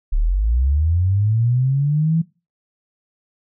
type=linear sweep; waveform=sine; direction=up; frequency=32.7 to 166.9 Hz; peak=-14 dBFS; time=0.12-2.22 s; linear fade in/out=10 ms; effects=noise-tail reverb RT60 0.3 s tail -21 dB re dry